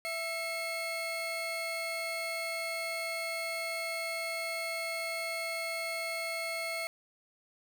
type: tone pair together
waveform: 35% pulse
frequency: 662.7 / 2167 Hz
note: E5 / C#7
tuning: +9 / -40 cents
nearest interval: octave + major sixth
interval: 2051 cents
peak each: -36 / -34 dBFS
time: 0.05-6.87 s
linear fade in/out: 0 ms
effects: none